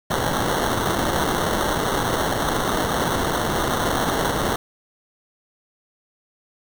white noise with sample-and-hold, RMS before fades -22 dBFS, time 0.1-4.56 s, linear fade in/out 5 ms, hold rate 2450 Hz, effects none

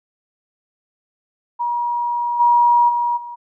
sine tone with level steps, 956 Hz, A#5, 43 cents sharp, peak -18 / -10 / -16 / -29 dBFS, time 1.59-3.36 s, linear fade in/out 20 ms, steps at 2.39 / 2.88 / 3.16 s, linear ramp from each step 20 ms, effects none

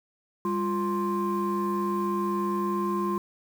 sine tone cluster, 200.4 / 349.6 / 1050 Hz, G3 / F4 / C6, +38 / +2 / +6 cents, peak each -28 dBFS, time 0.45-3.18 s, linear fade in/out 2 ms, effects tanh soft clip ceiling -19 dBFS + 8-bit

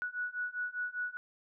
sine beating tone pair, 1468 / 1473 Hz, F#6 / F#6, -14 / -8 cents, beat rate 5 Hz, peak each -38 / -37 dBFS, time 0.02-1.17 s, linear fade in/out 0 ms, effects none

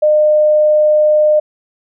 sine tone, 607 Hz, D#5, 43 cents flat, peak -7 dBFS, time 0.02-1.4 s, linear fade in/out 10 ms, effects none

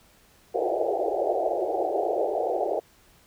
white band-pass noise, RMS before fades -26 dBFS, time 0.54-2.8 s, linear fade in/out 10 ms, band 340 to 780 Hz, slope 96 dB/octave, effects pink hiss -58 dBFS RMS until 3.26 s

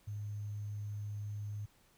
sine tone with sample-and-hold, 103.83 Hz, G#2, in tune, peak -38 dBFS, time 0.07-1.66 s, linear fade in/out 10 ms, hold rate 6300 Hz, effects pink hiss -68 dBFS RMS until 1.97 s

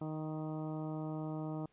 harmonic tone with a mistuned harmonic, 155.56 Hz, D#3, in tune, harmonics 1 / 2 / 3 / 4 / 5 / 6 / 7 / 8, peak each -40 / -41 / -50 / -48 / -51 / -54 / -58 / -56 dBFS, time 0.01-1.66 s, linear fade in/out 5 ms, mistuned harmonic 6, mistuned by +18 cents, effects pink hiss -73 dBFS RMS until 1.72 s + resampled to 8000 Hz

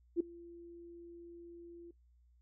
sine tone with ADSR envelope, 342 Hz, F4, 36 cents flat, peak -25 dBFS, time 0.16-1.91 s, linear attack 42 ms, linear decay 5 ms, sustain -24 dB, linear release 4 ms, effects noise-tail reverb RT60 0.1 s tail -18 dB re dry + added 60 Hz sine -64 dBFS peak until 2.41 s

